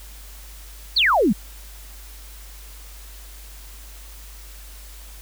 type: exponential sweep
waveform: sine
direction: down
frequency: 4723 to 174.6 Hz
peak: -14 dBFS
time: 0.96-1.33 s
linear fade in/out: 10 ms
effects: added 50 Hz sine -39 dBFS peak until 5.21 s + white hiss -45 dBFS RMS until 5.21 s